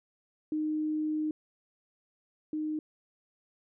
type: tone pair in turn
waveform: sine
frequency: 307.8 / 307.8 Hz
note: D#4 / D#4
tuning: -19 / -19 cents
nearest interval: unison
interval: 0 cents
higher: neither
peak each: -28 / -30 dBFS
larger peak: first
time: 0.52-1.31 / 2.53-2.79 s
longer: first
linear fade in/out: 2 ms
effects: none